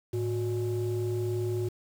sine tone pair together, 108.21 / 362.7 Hz, A2 / F#4, -28 / -34 cents, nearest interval octave + major sixth, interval 2094 cents, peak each -28 dBFS, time 0.13-1.69 s, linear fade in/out 10 ms, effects tanh soft clip ceiling -24 dBFS + 8-bit

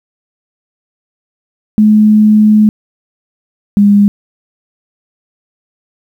sine tone pair in turn, 213.2 / 203.3 Hz, G#3 / G#3, +46 / -37 cents, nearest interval minor second, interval 83 cents, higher first, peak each -3 dBFS, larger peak neither, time 1.78-2.69 / 3.77-4.08 s, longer first, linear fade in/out 0 ms, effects 7-bit

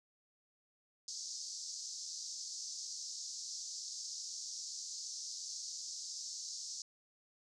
white band-pass noise, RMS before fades -45 dBFS, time 1.08-6.82 s, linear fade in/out 2 ms, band 4600 to 6800 Hz, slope 48 dB/octave, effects none

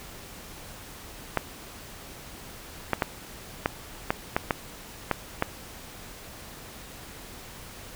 clicks, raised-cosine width 0.5 ms, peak -7 dBFS, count 9, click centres 1.373 / 2.933 / 3.022 / 3.659 / 4.105 / 4.365 / 4.508 / 5.113 / 5.424 s, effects pink hiss -44 dBFS RMS until 7.95 s

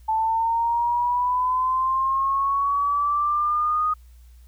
sine linear sweep, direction up, 876 to 1244.5 Hz, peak -19 dBFS, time 0.08-3.94 s, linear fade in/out 10 ms, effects added 60 Hz sine -45 dBFS peak until 4.47 s + white hiss -63 dBFS RMS until 4.47 s

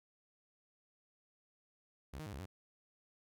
sawtooth tone with pitch steps, 67.7 / 155.4 / 102 / 68.2 / 94 Hz, C#2 / D#3 / G#2 / C#2 / F#2, -40 / -2 / -31 / -28 / +28 cents, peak -40 dBFS, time 2.13-2.46 s, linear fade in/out 10 ms, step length 66 ms, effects none

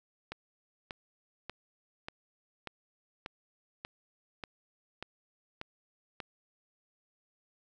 click train, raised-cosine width 0.3 ms, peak -23 dBFS, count 11, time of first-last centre 0.32-6.202 s, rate 1.7 Hz, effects none

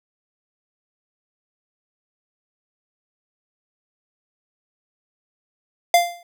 square tone with exponential decay, 695 Hz, F5, 9 cents flat, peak -9 dBFS, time 5.94-6.23 s, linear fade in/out 2 ms, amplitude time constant 63 ms, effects none

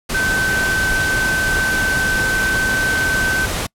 sine tone in noise, 1537 Hz, G6, 35 cents flat, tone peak -16 dBFS, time 0.14-3.46 s, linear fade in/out 10 ms, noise pink, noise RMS -22 dBFS, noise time 0.09-3.67 s, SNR +3 dB, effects noise-tail reverb RT60 0.1 s tail -26 dB re dry + low-pass 12000 Hz 12 dB/octave

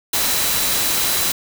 sine tone in noise, 3973 Hz, B7, 10 cents sharp, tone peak -28 dBFS, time 0.13-1.32 s, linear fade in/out 5 ms, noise white, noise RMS -19 dBFS, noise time 0.13-1.32 s, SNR -12 dB, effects none

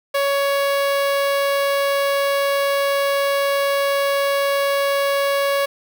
sawtooth tone with notch filter, 559 Hz, C#5, 14 cents sharp, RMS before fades -19 dBFS, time 0.14-5.66 s, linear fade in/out 10 ms, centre 7200 Hz, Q 1.4, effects 7-bit

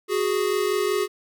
square tone pair together, 370.1 / 415.4 Hz, F#4 / G#4, 0 / 0 cents, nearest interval major second, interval 200 cents, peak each -25 / -24 dBFS, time 0.08-1.08 s, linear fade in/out 50 ms, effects none

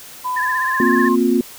sine tone with pitch glide, 1003 to 1060.2 Hz, B5 to C6, +26 to +23 cents, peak -19 dBFS, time 0.24-1.16 s, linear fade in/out 20 ms, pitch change +97 cents, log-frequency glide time 0.36-0.96 s
sine tone with vibrato, 1735 Hz, A6, 25 cents flat, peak -19 dBFS, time 0.36-1.09 s, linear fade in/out 10 ms, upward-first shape triangle, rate 16 Hz, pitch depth 95 cents each way
sine chord, Bb suspended second, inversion none, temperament equal with one note detuned, 233.1 / 261.6 / 354.9 Hz, Bb3 / C4 / F4, 0 / 0 / +28 cents, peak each -17 dBFS, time 0.8-1.41 s, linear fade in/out 2 ms
effects white hiss -38 dBFS RMS until 1.58 s

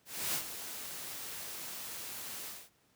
white noise with ADSR envelope, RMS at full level -33 dBFS, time 0.05-2.7 s, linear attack 290 ms, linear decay 87 ms, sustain -10 dB, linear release 230 ms, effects pink hiss -70 dBFS RMS until 2.95 s + high-pass 80 Hz 12 dB/octave

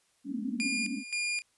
pink band-pass noise, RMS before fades -35 dBFS, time 0.24-1.04 s, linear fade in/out 50 ms, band 210 to 280 Hz, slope 96 dB/octave
sawtooth tone with tremolo, 2418 Hz, D7, 50 cents sharp, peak -26 dBFS, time 0.6-1.42 s, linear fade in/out 0 ms, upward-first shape square, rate 1.9 Hz, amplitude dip 75%
effects white hiss -70 dBFS RMS until 1.57 s + resampled to 24000 Hz

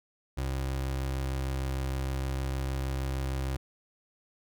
30% pulse tone, 66.5 Hz, C2, 29 cents sharp, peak -27 dBFS, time 0.37-3.57 s, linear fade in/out 10 ms, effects none

